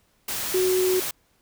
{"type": "tone in noise", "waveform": "sine", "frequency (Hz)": 370, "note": "F#4", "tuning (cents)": 0, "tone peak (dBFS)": -19, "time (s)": [0.54, 1], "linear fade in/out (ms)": 5, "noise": "white", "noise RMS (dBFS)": -29, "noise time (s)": [0.28, 1.11], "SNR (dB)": 7, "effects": ["pink hiss -65 dBFS RMS until 1.41 s"]}